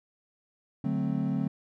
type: chord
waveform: triangle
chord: D dominant seventh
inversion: none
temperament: equal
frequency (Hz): 146.83 / 185 / 220 / 261.6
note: D3 / F#3 / A3 / C4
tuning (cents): 0 / 0 / 0 / 0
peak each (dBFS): -30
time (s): 0.84-1.48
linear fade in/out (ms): 5
effects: none